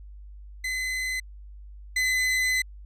40% pulse tone pair in turn, 2033 / 2024 Hz, B6 / B6, +50 / +42 cents, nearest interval unison, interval 8 cents, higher first, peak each -26 / -21 dBFS, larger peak second, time 0.64-1.2 / 1.96-2.62 s, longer second, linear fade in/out 5 ms, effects added 50 Hz sine -41 dBFS peak until 2.85 s + low-pass 11000 Hz 12 dB/octave

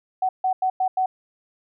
sine tone bursts at uneven times, 750 Hz, F#5, 23 cents sharp, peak -18 dBFS, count 5, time 0.22-0.29 / 0.44-0.53 / 0.62-0.7 / 0.8-0.88 / 0.97-1.06 s, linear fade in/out 5 ms, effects none

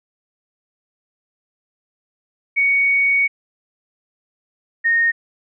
sine tone pair in turn, 2234 / 1849.2 Hz, C#7 / A#6, +13 / -14 cents, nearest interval minor third, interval 327 cents, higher first, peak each -13 dBFS, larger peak neither, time 2.56-3.28 / 4.84-5.12 s, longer first, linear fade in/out 20 ms, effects none

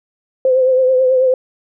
sine tone with vibrato, 516 Hz, C5, 24 cents flat, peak -9 dBFS, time 0.45-1.34 s, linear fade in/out 2 ms, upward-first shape triangle, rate 9.2 Hz, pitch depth 46 cents each way, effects none

